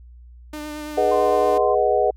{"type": "tone with vibrato", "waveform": "sawtooth", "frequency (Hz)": 301, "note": "D4", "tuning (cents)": 43, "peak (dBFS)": -26, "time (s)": [0.53, 1.58], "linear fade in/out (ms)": 5, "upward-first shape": "triangle", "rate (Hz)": 8.9, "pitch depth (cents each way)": 22}
{"type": "chord", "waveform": "sine", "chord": "G# minor seventh", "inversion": "none", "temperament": "equal with one note detuned", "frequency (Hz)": [415.3, 488.8, 622.3, 740], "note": ["G#4", "B4", "D#5", "F#5"], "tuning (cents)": [0, -18, 0, 0], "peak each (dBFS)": -21, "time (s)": [0.97, 2.11], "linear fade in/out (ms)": 10}
{"type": "tone with tremolo", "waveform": "sine", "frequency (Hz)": 1038, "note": "C6", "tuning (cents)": -14, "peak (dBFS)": -25, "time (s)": [1.11, 1.75], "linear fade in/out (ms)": 10, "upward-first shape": "triangle", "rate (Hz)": 14, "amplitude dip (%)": 25}
{"effects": ["added 60 Hz sine -41 dBFS peak until 2.16 s"]}